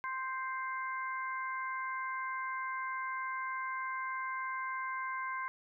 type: harmonic tone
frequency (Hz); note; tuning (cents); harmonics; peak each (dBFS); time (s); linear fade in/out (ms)
523.3; C5; 0; 2 / 3 / 4; -37 / -41 / -43; 0.04-5.48; 0
effects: none